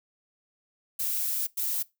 violet noise bursts at uneven times, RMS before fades -29 dBFS, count 2, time 0.99-1.47 / 1.57-1.83 s, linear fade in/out 10 ms, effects noise-tail reverb RT60 0.2 s tail -20 dB re dry

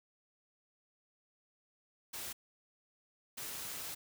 white noise bursts at uneven times, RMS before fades -43 dBFS, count 2, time 2.13-2.33 / 3.37-3.95 s, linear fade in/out 10 ms, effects none

